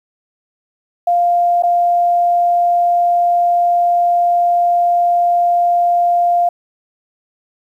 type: tone with dropouts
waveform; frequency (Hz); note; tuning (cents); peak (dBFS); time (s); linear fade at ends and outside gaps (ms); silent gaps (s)
sine; 698.5; F5; 0; -10; 1.07-6.49; 5; 1.624-1.634
effects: 8-bit